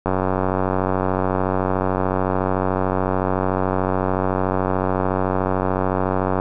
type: click train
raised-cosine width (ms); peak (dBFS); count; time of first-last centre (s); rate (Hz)
1; -6; 595; 0.06-6.399; 93.7
effects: none